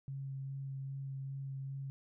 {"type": "tone with vibrato", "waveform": "sine", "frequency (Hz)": 136, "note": "C#3", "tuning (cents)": -33, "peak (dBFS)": -39, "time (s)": [0.08, 1.9], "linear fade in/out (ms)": 0, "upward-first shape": "sine", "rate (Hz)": 2.5, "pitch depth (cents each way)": 12, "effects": []}